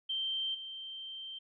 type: tone with level steps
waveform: sine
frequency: 3134 Hz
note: G7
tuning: 1 cent flat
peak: -32 / -41 dBFS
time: 0.09-1.39 s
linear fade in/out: 10 ms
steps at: 0.54 s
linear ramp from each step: 10 ms
effects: none